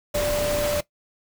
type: tone in noise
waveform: sine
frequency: 588 Hz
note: D5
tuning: 2 cents sharp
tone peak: -22 dBFS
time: 0.14-0.81 s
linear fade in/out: 10 ms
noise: pink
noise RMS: -28 dBFS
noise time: 0.14-0.81 s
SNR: +3 dB
effects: noise-tail reverb RT60 0.1 s tail -17 dB re dry